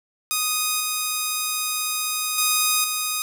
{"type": "tone with level steps", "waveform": "5% pulse", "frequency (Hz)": 1244.5, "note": "D#6", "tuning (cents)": 0, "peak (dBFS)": [-9, -11, -6, -11], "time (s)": [0.31, 3.22], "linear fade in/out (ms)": 0, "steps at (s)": [0.8, 2.38, 2.84], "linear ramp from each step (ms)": 2, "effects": []}